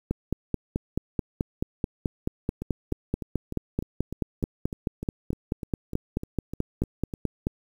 two click trains, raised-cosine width 3 ms, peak -20 / -12 dBFS, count 16 / 35, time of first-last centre 2.62-7.138 / 0.11-7.469 s, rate 3.32 / 4.62 Hz, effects 8-bit

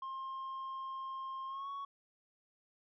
sine tone with pitch glide, 1063 to 1113.9 Hz, C6 to C#6, +27 to +8 cents, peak -37 dBFS, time 0.02-1.85 s, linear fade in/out 5 ms, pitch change +81 cents, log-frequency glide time 1.47-1.69 s, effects tanh soft clip ceiling -39 dBFS

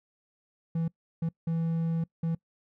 triangle tone bursts at uneven times, 164.81 Hz, E3, in tune, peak -24 dBFS, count 4, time 0.75-0.88 / 1.22-1.29 / 1.47-2.04 / 2.23-2.35 s, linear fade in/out 5 ms, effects noise-tail reverb RT60 0.1 s tail -23 dB re dry

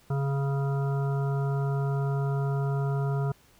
harmonic tone, 138.59 Hz, C#3, in tune, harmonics 1 / 3 / 5 / 7 / 9 / 10, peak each -25 / -35 / -39 / -42 / -44 / -45 dBFS, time 0.1-3.32 s, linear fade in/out 5 ms, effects pink hiss -60 dBFS RMS until 3.59 s

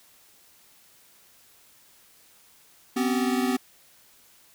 square tone cluster, 249.9 / 268.6 / 383.1 Hz, B3 / C4 / G4, +21 / +46 / -40 cents, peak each -25 / -30 / -31 dBFS, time 2.96-3.57 s, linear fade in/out 10 ms, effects white hiss -57 dBFS RMS until 4.54 s

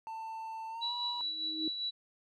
triangle tone with pitch glide, 892 to 967.1 Hz, A5 to B5, +23 to -37 cents, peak -37 dBFS, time 0.07-1.21 s, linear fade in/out 0 ms, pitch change +140 cents, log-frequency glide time 0.7-0.93 s
sine tone with tremolo, 3932 Hz, B7, 8 cents flat, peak -32 dBFS, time 0.81-1.91 s, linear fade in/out 20 ms, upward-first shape sine, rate 5 Hz, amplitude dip 45%
sine tone with exponential growth, 314.9 Hz, D#4, 21 cents sharp, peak -32 dBFS, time 1.12-1.68 s, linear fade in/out 2 ms, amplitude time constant 120 ms
effects none

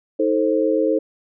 sine chord, A diminished, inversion second, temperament just, 316.8 / 440 / 528 Hz, Eb4 / A4 / C5, +31 / 0 / +16 cents, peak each -20 dBFS, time 0.19-0.99 s, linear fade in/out 10 ms, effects none

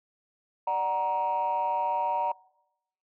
sine tone cluster, 592 / 746 / 940 Hz, D5 / F#5 / A#5, +14 / +14 / +14 cents, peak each -33 / -30 / -25 dBFS, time 0.67-2.32 s, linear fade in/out 5 ms, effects noise-tail reverb RT60 0.8 s tail -24 dB re dry + tanh soft clip ceiling -20 dBFS

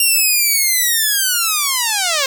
5% pulse linear sweep, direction down, 2794 to 523.3 Hz, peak -3 dBFS, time 0-2.26 s, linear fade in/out 2 ms, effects none

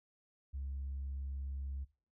sine tone, 68.3 Hz, C#2, 25 cents flat, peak -37 dBFS, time 0.53-1.85 s, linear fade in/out 20 ms, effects noise-tail reverb RT60 0.4 s tail -20 dB re dry + tanh soft clip ceiling -35 dBFS

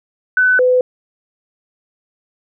sine tone pair in turn, 1504 / 503.6 Hz, F#6 / B4, +28 / +34 cents, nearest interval octave + perfect fifth, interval 1894 cents, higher first, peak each -9 dBFS, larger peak neither, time 0.37-0.59 / 0.59-0.81 s, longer neither, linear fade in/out 2 ms, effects none

